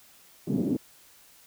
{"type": "band-pass noise", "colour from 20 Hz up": "white", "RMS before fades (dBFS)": -27, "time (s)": [0.47, 0.77], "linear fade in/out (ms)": 5, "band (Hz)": [160, 300], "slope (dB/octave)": 24, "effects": ["white hiss -56 dBFS RMS until 1.46 s"]}